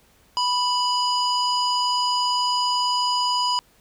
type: tone with low-pass filter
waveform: square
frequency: 987.8 Hz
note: B5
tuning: in tune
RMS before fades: -22 dBFS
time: 0.37-3.59 s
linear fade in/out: 0 ms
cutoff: 5400 Hz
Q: 4
effects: pink hiss -58 dBFS RMS until 3.8 s